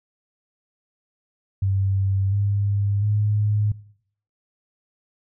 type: tone with pitch steps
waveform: sine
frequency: 97.2 / 100.98 / 104.9 Hz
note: G2 / G#2 / G#2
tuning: -14 / -48 / +18 cents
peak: -18 dBFS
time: 1.62-3.72 s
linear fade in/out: 5 ms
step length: 700 ms
effects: noise-tail reverb RT60 0.6 s tail -19 dB re dry